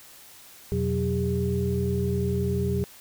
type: tone cluster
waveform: sine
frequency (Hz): 85 / 125.4 / 185.1 / 403.9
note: F2 / B2 / F#3 / G#4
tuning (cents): -46 / +27 / +1 / -48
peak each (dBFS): -28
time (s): 0.72-2.84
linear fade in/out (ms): 0
effects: tanh soft clip ceiling -12 dBFS + white hiss -49 dBFS RMS until 3 s